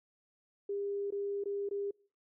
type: tone with dropouts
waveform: sine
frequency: 402.2 Hz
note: G4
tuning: 44 cents sharp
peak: -33 dBFS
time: 0.69-1.91 s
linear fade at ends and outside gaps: 5 ms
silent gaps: 1.106-1.122 / 1.439-1.456 / 1.69-1.71 s
effects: noise-tail reverb RT60 0.5 s tail -26 dB re dry